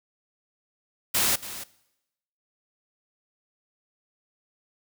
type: noise with echo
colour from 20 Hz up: white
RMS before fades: -23 dBFS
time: 1.14-1.36 s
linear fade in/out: 10 ms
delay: 280 ms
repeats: 1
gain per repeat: -14 dB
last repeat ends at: 1.64 s
effects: noise-tail reverb RT60 0.9 s tail -20 dB re dry